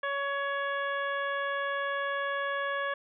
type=harmonic tone; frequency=560 Hz; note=C#5; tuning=18 cents sharp; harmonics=1 / 2 / 3 / 4 / 5 / 6; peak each=-34 / -34 / -33 / -46 / -47 / -46 dBFS; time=0.03-2.94 s; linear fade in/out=5 ms; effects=none